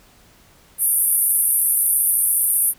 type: band-pass noise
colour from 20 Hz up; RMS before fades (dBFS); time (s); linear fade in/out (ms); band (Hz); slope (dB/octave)
white; -18; 0.78-2.74; 50; 9200 to 13000; 96
effects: pink hiss -52 dBFS RMS until 2.78 s